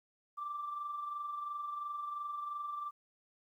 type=tone with amplitude modulation; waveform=sine; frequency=1174.7 Hz; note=D6; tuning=in tune; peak=-35 dBFS; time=0.37-2.91 s; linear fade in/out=20 ms; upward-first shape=sine; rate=22.9 Hz; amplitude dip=45%; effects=tanh soft clip ceiling -31 dBFS + 12-bit